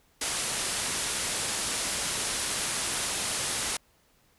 white low-pass noise, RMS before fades -31 dBFS, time 0.21-3.77 s, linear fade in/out 5 ms, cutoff 11000 Hz, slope 96 dB/octave, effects pink hiss -65 dBFS RMS until 4.38 s

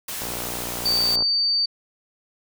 white noise, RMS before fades -31 dBFS, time 0.08-1.16 s, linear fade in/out 5 ms
click train, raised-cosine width 1 ms, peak -18 dBFS, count 61, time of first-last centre 0.22-1.223 s, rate 59.8 Hz
sine tone, 4600 Hz, D8, 37 cents flat, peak -18 dBFS, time 0.85-1.66 s, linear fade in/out 10 ms
effects none

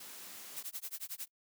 white high-pass noise, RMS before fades -49 dBFS, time 0-0.63 s, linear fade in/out 5 ms, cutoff 150 Hz, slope 24 dB/octave
blue noise with tremolo, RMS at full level -40 dBFS, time 0.56-1.28 s, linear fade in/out 10 ms, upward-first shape sine, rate 11 Hz, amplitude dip 100%
effects noise-tail reverb RT60 0.1 s tail -26 dB re dry

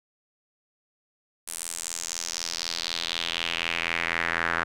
sawtooth tone with band-pass filter sweep, 84 Hz, E2, 33 cents sharp, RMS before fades -30 dBFS, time 1.47-4.64 s, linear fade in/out 10 ms, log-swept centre 9700 to 1500 Hz, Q 2.9, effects none

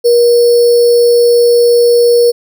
sine tone with sample-and-hold, 477.2 Hz, A#4, 41 cents sharp, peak -4 dBFS, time 0.04-2.32 s, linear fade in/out 20 ms, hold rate 4900 Hz, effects none

